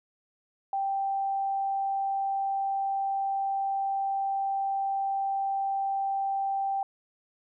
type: tone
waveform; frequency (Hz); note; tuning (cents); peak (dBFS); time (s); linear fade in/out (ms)
sine; 784; G5; 0; -26; 0.73-6.83; 2
effects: none